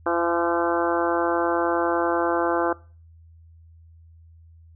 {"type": "harmonic tone with a mistuned harmonic", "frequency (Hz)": 170.3, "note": "F3", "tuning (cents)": -43, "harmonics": [2, 3, 4, 5, 6, 7, 8, 9], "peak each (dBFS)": [-25, -27, -28, -29, -30, -30, -31, -32], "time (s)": [0.06, 2.73], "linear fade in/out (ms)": 5, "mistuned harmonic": 6, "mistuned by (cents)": 18, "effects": ["noise-tail reverb RT60 0.4 s tail -22 dB re dry", "added 82 Hz sine -47 dBFS peak until 4.75 s"]}